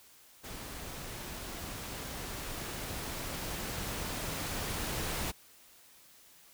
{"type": "noise with level ramp", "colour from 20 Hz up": "pink", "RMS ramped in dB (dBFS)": [-44, -35], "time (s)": [0.43, 5.32], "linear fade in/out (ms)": 20, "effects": ["white hiss -59 dBFS RMS until 6.53 s"]}